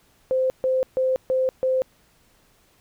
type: tone bursts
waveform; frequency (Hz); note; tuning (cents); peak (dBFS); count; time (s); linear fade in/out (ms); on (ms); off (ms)
sine; 519; C5; -14; -18; 5; 0.31-1.82; 0; 190; 140
effects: pink hiss -60 dBFS RMS until 2.8 s